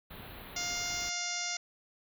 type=band-stop noise; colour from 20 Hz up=pink; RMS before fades=-47 dBFS; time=0.1-1.1 s; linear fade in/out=10 ms; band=4200 to 11000 Hz; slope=96 dB/octave
type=harmonic tone; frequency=705 Hz; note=F5; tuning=16 cents sharp; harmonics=1 / 2 / 3 / 4 / 5 / 6 / 7 / 8 / 9 / 10; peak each=-44 / -44 / -39 / -45 / -44 / -45 / -42 / -39 / -42 / -45 dBFS; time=0.56-1.57 s; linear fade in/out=5 ms
effects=none